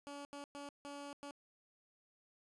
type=tone bursts at uneven times; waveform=15% pulse; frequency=285.1 Hz; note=C#4; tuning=49 cents sharp; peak=-40 dBFS; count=5; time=0.07-0.25 / 0.33-0.44 / 0.55-0.69 / 0.85-1.13 / 1.23-1.31 s; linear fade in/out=0 ms; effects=resampled to 24000 Hz